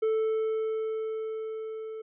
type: tone with level ramp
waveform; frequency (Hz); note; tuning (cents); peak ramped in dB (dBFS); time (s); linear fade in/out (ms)
triangle; 440; A4; 0; -21 to -34; 0.02-2.02; 10
effects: resampled to 8000 Hz